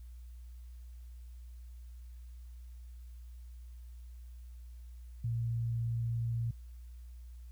sine tone, 116.54 Hz, A#2, in tune, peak -31 dBFS, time 5.24-6.51 s, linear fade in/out 5 ms, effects added 60 Hz sine -46 dBFS peak until 7.51 s + white hiss -71 dBFS RMS until 7.51 s

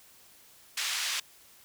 white band-pass noise, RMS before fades -32 dBFS, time 0.77-1.2 s, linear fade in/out 5 ms, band 1600 to 5200 Hz, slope 12 dB/octave, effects white hiss -57 dBFS RMS until 1.64 s

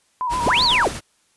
sine tone with vibrato, 979 Hz, B5, 15 cents flat, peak -20 dBFS, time 0.21-0.83 s, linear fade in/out 0 ms, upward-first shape square, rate 7.9 Hz, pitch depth 50 cents each way
pink noise with tremolo, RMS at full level -27 dBFS, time 0.29-1.01 s, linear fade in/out 50 ms, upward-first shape sine, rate 7.4 Hz, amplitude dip 40%
sine linear two-way sweep, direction up then down, 55 to 4699 to 258.1 Hz, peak -15 dBFS, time 0.46-0.88 s, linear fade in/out 5 ms, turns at 0.64 s
effects white hiss -62 dBFS RMS until 1.36 s + resampled to 24000 Hz

